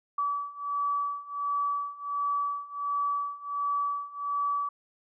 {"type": "beating tone pair", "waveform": "sine", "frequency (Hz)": [1147, 1148.4], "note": ["D6", "D6"], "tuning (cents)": [-41, -39], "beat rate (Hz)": 1.4, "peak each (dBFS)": [-32, -30], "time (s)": [0.18, 4.69], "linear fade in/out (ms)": 5, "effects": []}